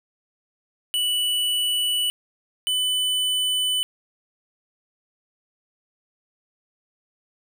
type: tone pair in turn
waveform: square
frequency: 2960 / 3000 Hz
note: F#7 / F#7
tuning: 0 / +23 cents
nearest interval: unison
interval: 23 cents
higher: second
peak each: -21 dBFS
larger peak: neither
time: 0.94-2.1 / 2.67-3.83 s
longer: neither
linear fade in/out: 0 ms
effects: none